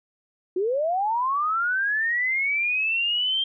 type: linear sweep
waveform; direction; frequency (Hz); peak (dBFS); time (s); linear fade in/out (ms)
sine; up; 349.2 to 3185; -21; 0.56-3.44; 5
effects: none